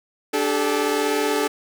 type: chord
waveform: sawtooth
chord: D suspended fourth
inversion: none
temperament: equal with one note detuned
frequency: 293.7 / 392 / 432.7 Hz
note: D4 / G4 / A4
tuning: 0 / 0 / -29 cents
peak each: -21 / -22 / -18 dBFS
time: 0.33-1.48 s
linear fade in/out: 10 ms
effects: none